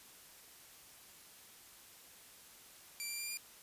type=tone with pitch steps; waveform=10% pulse; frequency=2349 / 2367 / 2385 / 2403 Hz; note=D7 / D7 / D7 / D7; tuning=0 / +13 / +26 / +39 cents; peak=-31 dBFS; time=3-3.372 s; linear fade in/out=0 ms; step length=93 ms; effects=white hiss -58 dBFS RMS until 3.62 s + resampled to 32000 Hz